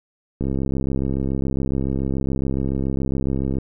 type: click train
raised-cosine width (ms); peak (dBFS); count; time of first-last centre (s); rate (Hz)
3; -11; 214; 0.41-3.584; 67.1
effects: none